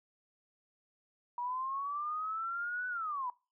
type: linear two-way sweep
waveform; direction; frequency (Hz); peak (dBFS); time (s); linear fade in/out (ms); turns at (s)
sine; up then down; 958 to 1500 to 958; -34; 1.38-3.3; 2; 2.88
effects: noise-tail reverb RT60 0.3 s tail -22 dB re dry